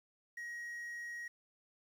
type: tone with quantisation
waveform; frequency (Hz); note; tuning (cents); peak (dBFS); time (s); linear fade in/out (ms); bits
triangle; 1893; A#6; +26; -40; 0.37-1.28; 5; 11
effects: none